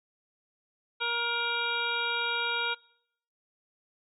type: harmonic tone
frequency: 471.6 Hz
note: A#4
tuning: 20 cents sharp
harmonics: 1 / 2 / 3 / 5 / 6 / 7 / 8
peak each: -39 / -35 / -32 / -34 / -41 / -37 / -36 dBFS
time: 1-2.75 s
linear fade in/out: 20 ms
effects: noise-tail reverb RT60 0.7 s tail -25 dB re dry